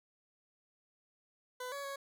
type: tone with pitch steps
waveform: 20% pulse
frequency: 502 / 562 / 554 Hz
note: B4 / C#5 / C#5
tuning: +28 / +24 / -1 cents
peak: -35 dBFS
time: 1.6-1.96 s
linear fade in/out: 5 ms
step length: 120 ms
effects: none